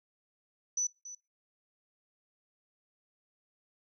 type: tone with echo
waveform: sine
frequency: 5970 Hz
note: F#8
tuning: 15 cents sharp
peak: -28 dBFS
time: 0.77-0.87 s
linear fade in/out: 5 ms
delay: 280 ms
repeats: 1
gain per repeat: -14 dB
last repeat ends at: 1.15 s
effects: noise-tail reverb RT60 0.2 s tail -17 dB re dry